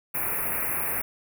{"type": "band-stop noise", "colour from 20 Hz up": "white", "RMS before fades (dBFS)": -28, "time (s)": [0.14, 1.02], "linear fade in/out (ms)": 10, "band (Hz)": [2600, 10000], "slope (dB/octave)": 96, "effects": []}